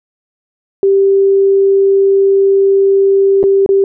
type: tone with dropouts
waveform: sine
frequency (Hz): 392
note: G4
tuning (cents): 0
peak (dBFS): -6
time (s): 0.83-3.84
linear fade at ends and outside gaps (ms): 1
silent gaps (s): 3.43-3.438 / 3.662-3.69
effects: none